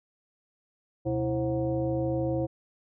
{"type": "tone with frequency modulation", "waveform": "sine", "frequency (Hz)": 329.6, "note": "E4", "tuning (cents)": 0, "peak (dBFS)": -25, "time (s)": [1.05, 2.47], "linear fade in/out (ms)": 20, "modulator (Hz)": 202, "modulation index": 1.3, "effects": []}